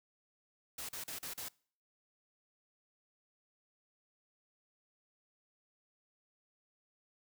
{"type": "noise bursts", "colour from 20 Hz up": "white", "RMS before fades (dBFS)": -43, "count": 5, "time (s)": [0.78, 1.486], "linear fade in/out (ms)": 5, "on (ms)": 110, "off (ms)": 39, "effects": ["noise-tail reverb RT60 0.5 s tail -25 dB re dry"]}